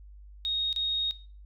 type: tone with dropouts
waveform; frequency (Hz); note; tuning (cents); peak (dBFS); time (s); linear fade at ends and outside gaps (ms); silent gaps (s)
sine; 3735; A#7; +3; -27; 0.45-1.11; 0; 0.728-0.762
effects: noise-tail reverb RT60 0.4 s tail -17 dB re dry + added 50 Hz sine -46 dBFS peak until 1.45 s